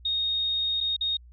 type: tone with dropouts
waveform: sine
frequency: 3718 Hz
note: A#7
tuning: 5 cents flat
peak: -24 dBFS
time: 0.05-1.17 s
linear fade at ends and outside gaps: 5 ms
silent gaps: 0.805-0.809 / 0.965-1.009 s
effects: added 60 Hz sine -47 dBFS peak until 1.32 s